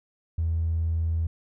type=tone with tanh clipping; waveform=triangle; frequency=81.8 Hz; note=E2; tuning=13 cents flat; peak=-22 dBFS; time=0.38-1.27 s; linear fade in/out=5 ms; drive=1 dB; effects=none